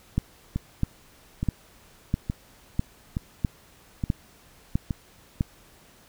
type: two click trains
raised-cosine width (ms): 5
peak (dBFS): -10 / -14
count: 9 / 6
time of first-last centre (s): 0.18-5.409 / 0.56-4.908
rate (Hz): 1.53 / 1.15
effects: pink hiss -55 dBFS RMS until 6.08 s